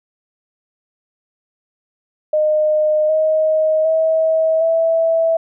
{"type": "tone with pitch steps", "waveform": "sine", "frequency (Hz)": [613, 627, 641.3, 655.9], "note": ["D#5", "D#5", "E5", "E5"], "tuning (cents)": [-26, 13, -48, -9], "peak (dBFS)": -12, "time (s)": [2.33, 5.37], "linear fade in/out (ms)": 5, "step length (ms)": 760, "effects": []}